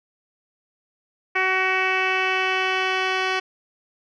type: tone with low-pass filter sweep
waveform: 10% pulse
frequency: 375.9 Hz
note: F#4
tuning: 27 cents sharp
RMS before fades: -22 dBFS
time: 1.35-3.4 s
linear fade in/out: 10 ms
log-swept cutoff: 2300 to 3600 Hz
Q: 3.3
effects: none